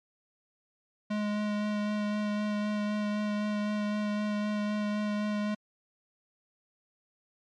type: tone with vibrato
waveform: square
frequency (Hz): 209.2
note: G#3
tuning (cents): +13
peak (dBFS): -29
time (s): 1.1-5.55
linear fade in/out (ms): 10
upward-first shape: sine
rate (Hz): 3.9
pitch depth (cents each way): 12
effects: low-pass 4000 Hz 12 dB/octave + MP3 96 kbps